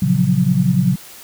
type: chord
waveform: sine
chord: Gb major seventh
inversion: first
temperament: equal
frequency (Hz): 116.54 / 138.59 / 174.61 / 185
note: Bb2 / Db3 / F3 / Gb3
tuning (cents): 0 / 0 / 0 / 0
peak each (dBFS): -22 / -17 / -18 / -16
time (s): 0.02-0.96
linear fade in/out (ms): 5
effects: white hiss -39 dBFS RMS until 1.23 s